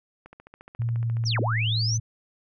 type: click train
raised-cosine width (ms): 0.5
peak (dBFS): -30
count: 15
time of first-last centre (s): 0.26-1.239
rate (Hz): 14.3
type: tone with pitch glide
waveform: sine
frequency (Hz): 116.6 to 112.56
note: A#2 to A2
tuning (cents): +1 to +40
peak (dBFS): -23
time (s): 0.79-2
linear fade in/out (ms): 10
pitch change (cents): -61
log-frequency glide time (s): 0.94-1.62
type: linear two-way sweep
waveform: sine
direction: down then up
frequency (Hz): 6280 to 174.61 to 6280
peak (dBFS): -26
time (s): 1.25-1.98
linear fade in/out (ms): 20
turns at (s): 1.4
effects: none